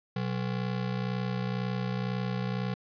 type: ring-modulated tone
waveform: square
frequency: 155.56 Hz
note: D#3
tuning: in tune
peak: -27 dBFS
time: 0.16-2.74 s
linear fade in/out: 0 ms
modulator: 31 Hz
effects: resampled to 11025 Hz + 10-bit